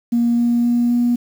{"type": "tone with pitch steps", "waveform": "sine", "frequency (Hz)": [236.4, 237.9, 239.4, 240.9], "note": ["A#3", "A#3", "A#3", "B3"], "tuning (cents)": [24, 35, 46, -43], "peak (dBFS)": -12, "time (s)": [0.12, 1.16], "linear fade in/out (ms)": 10, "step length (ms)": 260, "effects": ["tanh soft clip ceiling -9 dBFS", "7-bit"]}